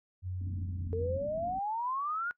sine tone with pitch glide, 91.7 to 87.16 Hz, F#2 to F2, -15 to -3 cents, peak -34 dBFS, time 0.22-1.2 s, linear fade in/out 50 ms, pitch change -88 cents, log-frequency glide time 0.5-1.02 s
white low-pass noise, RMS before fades -45 dBFS, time 0.41-1.59 s, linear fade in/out 0 ms, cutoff 290 Hz, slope 96 dB/octave
sine exponential sweep, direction up, 440 to 1462 Hz, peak -31 dBFS, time 0.93-2.31 s, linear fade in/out 0 ms
effects noise-tail reverb RT60 0.1 s tail -22 dB re dry

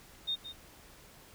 sine tone with echo, 3676 Hz, A#7, 25 cents flat, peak -30 dBFS, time 0.27-0.36 s, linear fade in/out 20 ms, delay 170 ms, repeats 1, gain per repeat -11 dB, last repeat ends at 0.53 s, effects pink hiss -56 dBFS RMS until 1.34 s

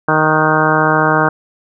harmonic tone with a mistuned harmonic, 155.5 Hz, D#3, 1 cent flat, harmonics 1 / 2 / 3 / 4 / 5 / 6 / 7 / 8 / 9 / 10, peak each -19 / -19 / -19 / -19 / -19 / -19 / -19 / -19 / -19 / -19 dBFS, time 0.08-1.29 s, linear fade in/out 5 ms, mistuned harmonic 9, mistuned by +37 cents, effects none

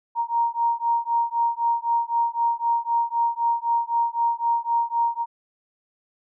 sine beating tone pair, 932.3 / 936.2 Hz, A#5 / A#5, 0 / +7 cents, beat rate 3.9 Hz, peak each -23 dBFS, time 0.15-5.26 s, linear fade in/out 50 ms, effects none

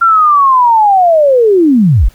sine linear sweep, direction down, 1383 to 30 Hz, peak -4 dBFS, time 0.01-2.09 s, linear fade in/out 10 ms, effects pink hiss -45 dBFS RMS until 2.14 s

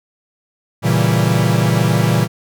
45% pulse chord, A# diminished seventh, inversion none, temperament equal, 116.54 / 138.59 / 164.81 / 196 Hz, A#2 / C#3 / E3 / G3, 0 / 0 / 0 / 0 cents, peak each -16 / -19 / -17 / -21 dBFS, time 0.82-2.28 s, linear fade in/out 50 ms, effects none

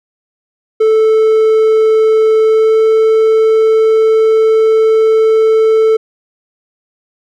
triangle tone with pitch glide, 438.9 to 441.4 Hz, A4 to A4, -4 to +5 cents, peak -4 dBFS, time 0.8-5.97 s, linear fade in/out 10 ms, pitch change +9 cents, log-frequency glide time 2.42-2.81 s, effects none

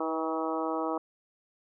harmonic tone with a mistuned harmonic, 160.2 Hz, E3, 49 cents flat, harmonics 2 / 3 / 4 / 5 / 6 / 7 / 8, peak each -33 / -35 / -36 / -37 / -38 / -38 / -39 dBFS, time 0-0.98 s, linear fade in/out 5 ms, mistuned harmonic 3, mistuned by +16 cents, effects none

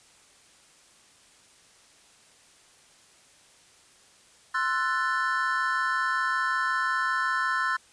triangle chord, F# half-diminished seventh, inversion second, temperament equal with one note detuned, 1046.5 / 1334.6 / 1480 / 1760 Hz, C6 / E6 / F#6 / A6, 0 / +21 / 0 / 0 cents, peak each -28 dBFS, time 4.54-7.77 s, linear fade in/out 10 ms, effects white hiss -57 dBFS RMS until 7.92 s + resampled to 22050 Hz

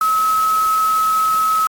sine tone in noise, 1287 Hz, E6, 42 cents flat, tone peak -13 dBFS, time 0.01-1.67 s, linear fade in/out 2 ms, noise white, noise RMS -30 dBFS, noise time 0.01-1.67 s, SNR +14 dB, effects AAC 64 kbps

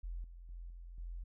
sine tone with level steps, 42.97 Hz, F1, 27 cents flat, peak -39 / -49 / -44 / -47 / -41 dBFS, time 0.03-1.24 s, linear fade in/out 10 ms, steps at 0.24 / 0.49 / 0.7 / 0.98 s, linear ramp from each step 2 ms, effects none

